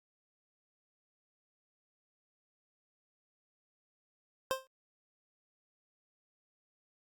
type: tone with exponential decay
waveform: 25% pulse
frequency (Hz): 526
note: C5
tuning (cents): +9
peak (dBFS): -23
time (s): 4.51-4.67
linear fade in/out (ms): 0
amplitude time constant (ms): 34
effects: Opus 48 kbps